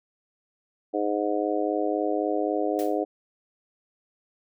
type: harmonic tone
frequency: 103.83 Hz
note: G#2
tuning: in tune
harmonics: 3 / 4 / 5 / 6 / 7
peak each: -28 / -29 / -30 / -31 / -31 dBFS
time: 0.93-3.05 s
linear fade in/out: 20 ms
type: noise with exponential decay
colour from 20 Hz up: white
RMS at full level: -38 dBFS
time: 2.79-3.01 s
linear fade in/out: 0 ms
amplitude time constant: 47 ms
effects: none